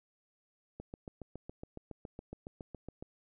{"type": "click train", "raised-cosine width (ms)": 2, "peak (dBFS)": -30, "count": 17, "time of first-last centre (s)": [0.8, 3.025], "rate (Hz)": 7.19, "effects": []}